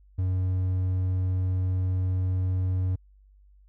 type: tone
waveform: triangle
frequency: 92.5 Hz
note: F#2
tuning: in tune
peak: -21 dBFS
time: 0.18-2.96 s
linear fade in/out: 10 ms
effects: added 49 Hz sine -53 dBFS peak until 3.68 s